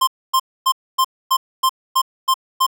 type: tone bursts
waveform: square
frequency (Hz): 1050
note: C6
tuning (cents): +6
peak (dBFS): -13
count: 9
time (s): 0.01-2.666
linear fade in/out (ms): 10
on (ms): 64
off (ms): 260
effects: none